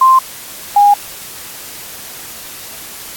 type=tone pair in turn; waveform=sine; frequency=1046.5 / 816.8 Hz; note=C6 / G#5; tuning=0 / -29 cents; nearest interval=major third; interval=429 cents; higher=first; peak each=-4 dBFS; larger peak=neither; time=0.01-0.19 / 0.76-0.94 s; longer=neither; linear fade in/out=5 ms; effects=white hiss -30 dBFS RMS until 3.16 s + AAC 64 kbps